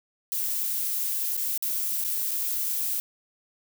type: noise with dropouts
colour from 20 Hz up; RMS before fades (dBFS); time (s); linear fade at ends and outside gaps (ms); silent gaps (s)
violet; -28; 0.32-3; 0; 1.367-1.376 / 1.577-1.624 / 2.04-2.047 / 2.309-2.314
effects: none